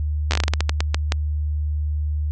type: slowing click train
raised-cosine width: 0.2 ms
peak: -3 dBFS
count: 14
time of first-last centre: 0.31-1.121 s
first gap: 11 ms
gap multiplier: 1.26
effects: added 75 Hz sine -20 dBFS peak until 2.31 s + resampled to 22050 Hz